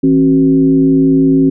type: tone with frequency modulation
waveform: sine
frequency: 270 Hz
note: C#4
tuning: 45 cents flat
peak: -6 dBFS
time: 0.03-1.5 s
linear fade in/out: 10 ms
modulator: 106 Hz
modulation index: 0.69
effects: none